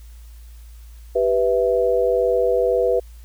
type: chord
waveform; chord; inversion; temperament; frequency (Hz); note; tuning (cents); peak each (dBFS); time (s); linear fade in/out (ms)
sine; E minor; first; equal; 392 / 493.9 / 659.3; G4 / B4 / E5; 0 / 0 / 0; -22 / -17 / -23; 1.15-3; 10
effects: added 57 Hz sine -38 dBFS peak until 3.24 s + white hiss -55 dBFS RMS until 3.24 s